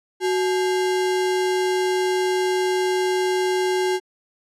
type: tone with sample-and-hold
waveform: sine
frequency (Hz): 370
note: F#4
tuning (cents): 0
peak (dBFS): -18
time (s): 0.2-4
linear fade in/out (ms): 50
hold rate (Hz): 1225
effects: low-pass 9000 Hz 12 dB/octave